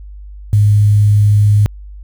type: tone with quantisation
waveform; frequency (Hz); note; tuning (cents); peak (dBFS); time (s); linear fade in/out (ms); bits
sine; 103.83; G#2; 0; -6; 0.53-1.66; 0; 6
effects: added 50 Hz sine -29 dBFS peak until 2.03 s